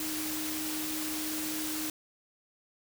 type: tone in noise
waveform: sine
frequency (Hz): 310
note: D#4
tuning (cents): -6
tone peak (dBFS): -36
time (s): 0-1.9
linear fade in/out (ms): 2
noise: white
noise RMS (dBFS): -36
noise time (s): 0-1.9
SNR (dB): -3
effects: none